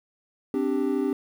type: chord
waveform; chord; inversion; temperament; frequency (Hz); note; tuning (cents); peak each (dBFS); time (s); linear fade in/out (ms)
triangle; C suspended second; none; just; 261.6 / 294.3 / 392.4; C4 / D4 / G4; 0 / +4 / +2; -25; 0.54-1.13; 2
effects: 9-bit